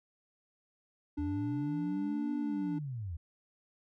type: tone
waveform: triangle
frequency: 292.6 Hz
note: D4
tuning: 6 cents flat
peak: -31 dBFS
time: 1.17-2.79 s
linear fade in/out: 10 ms
type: linear two-way sweep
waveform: sine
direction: up then down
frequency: 75.4 to 246.9 to 75.4 Hz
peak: -36 dBFS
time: 1.18-3.17 s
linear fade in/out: 10 ms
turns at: 2.35 s
effects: none